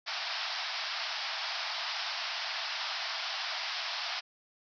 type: band-pass noise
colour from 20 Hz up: white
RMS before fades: -36 dBFS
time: 0.06-4.21 s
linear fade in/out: 20 ms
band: 630 to 5400 Hz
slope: 96 dB/octave
effects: none